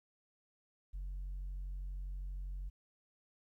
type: tone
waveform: sine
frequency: 46.25 Hz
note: F#1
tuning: in tune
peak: -37 dBFS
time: 0.93-2.7 s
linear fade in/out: 20 ms
effects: tanh soft clip ceiling -38 dBFS + 13-bit